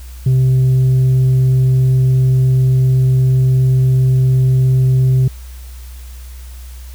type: tone with tanh clipping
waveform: triangle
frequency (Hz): 129.8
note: C3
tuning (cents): -13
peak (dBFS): -9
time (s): 0.26-5.28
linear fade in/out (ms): 5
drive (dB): 7
effects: added 62 Hz sine -29 dBFS peak until 6.94 s + white hiss -43 dBFS RMS until 6.94 s